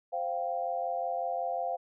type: chord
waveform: sine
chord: C suspended fourth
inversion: none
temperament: equal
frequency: 523.3 / 698.5 / 784 Hz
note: C5 / F5 / G5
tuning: 0 / 0 / 0 cents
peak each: -36 / -32 / -36 dBFS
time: 0.12-1.77 s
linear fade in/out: 20 ms
effects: none